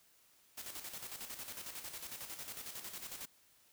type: noise with tremolo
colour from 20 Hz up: white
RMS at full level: -45 dBFS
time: 0.57-3.26 s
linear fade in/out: 10 ms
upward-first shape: square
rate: 11 Hz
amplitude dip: 55%
effects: white hiss -68 dBFS RMS until 3.72 s